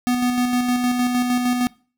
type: tone with tremolo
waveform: square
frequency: 246.9 Hz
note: B3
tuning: in tune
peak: -17 dBFS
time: 0.07-1.67 s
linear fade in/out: 0 ms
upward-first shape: square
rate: 6.5 Hz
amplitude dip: 35%
effects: noise-tail reverb RT60 0.4 s tail -23 dB re dry